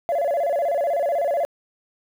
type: tone with vibrato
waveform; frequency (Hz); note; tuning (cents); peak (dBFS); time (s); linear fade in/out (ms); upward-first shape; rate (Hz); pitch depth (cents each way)
sine; 622.3; D#5; 0; -17; 0.09-1.45; 0; square; 16; 160
effects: tanh soft clip ceiling -17 dBFS + 8-bit